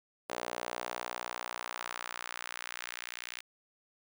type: tone with high-pass filter sweep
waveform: sawtooth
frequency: 60.2 Hz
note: B1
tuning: 44 cents flat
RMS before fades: -41 dBFS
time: 0.29-3.41 s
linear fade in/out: 10 ms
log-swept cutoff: 550 to 2200 Hz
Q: 1.3
effects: none